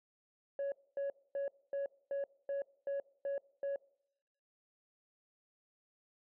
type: tone bursts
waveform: sine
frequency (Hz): 558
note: C#5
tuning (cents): +11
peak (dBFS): -32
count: 9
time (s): 0.59-3.76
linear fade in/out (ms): 2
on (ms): 130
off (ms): 250
effects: noise-tail reverb RT60 0.8 s tail -24 dB re dry + tanh soft clip ceiling -33 dBFS